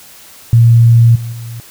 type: tone with level steps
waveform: sine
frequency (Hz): 116.54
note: A#2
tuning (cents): 0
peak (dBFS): -3 / -19 / -23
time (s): 0.53-1.6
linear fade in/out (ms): 0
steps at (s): 1.15 / 1.32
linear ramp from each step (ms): 10
effects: white hiss -38 dBFS RMS until 1.7 s